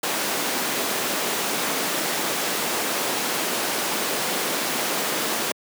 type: high-pass noise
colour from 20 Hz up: pink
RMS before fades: -25 dBFS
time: 0.03-5.52 s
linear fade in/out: 5 ms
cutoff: 270 Hz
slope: 12 dB/octave
effects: high-pass 150 Hz 12 dB/octave